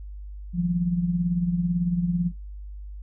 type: tone with tremolo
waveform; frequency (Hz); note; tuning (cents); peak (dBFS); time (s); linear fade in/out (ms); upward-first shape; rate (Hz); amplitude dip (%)
sine; 174.61; F3; 0; -18; 0.53-2.32; 50; triangle; 18; 65
effects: noise-tail reverb RT60 0.2 s tail -23 dB re dry + added 50 Hz sine -35 dBFS peak until 3.02 s